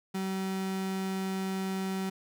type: tone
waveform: 35% pulse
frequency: 190.7 Hz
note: G3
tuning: 47 cents flat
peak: -29 dBFS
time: 0.14-2.1 s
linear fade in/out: 10 ms
effects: none